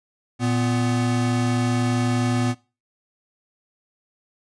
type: tone pair together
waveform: square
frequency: 117.1 / 248.1 Hz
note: A#2 / B3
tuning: +8 / +8 cents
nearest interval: octave + minor second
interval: 1300 cents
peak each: -23 dBFS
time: 0.39-2.55 s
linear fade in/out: 50 ms
effects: noise-tail reverb RT60 0.3 s tail -20 dB re dry + resampled to 22050 Hz